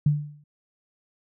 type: tone with exponential decay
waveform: sine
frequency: 147.7 Hz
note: D3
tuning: 10 cents sharp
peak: -14 dBFS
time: 0.06-0.44 s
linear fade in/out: 5 ms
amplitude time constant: 81 ms
effects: none